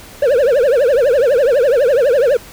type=tone with vibrato; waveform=triangle; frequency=523.3 Hz; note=C5; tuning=in tune; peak=-7 dBFS; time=0.22-2.37 s; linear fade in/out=5 ms; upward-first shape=triangle; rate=12 Hz; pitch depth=270 cents each way; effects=pink hiss -37 dBFS RMS until 2.52 s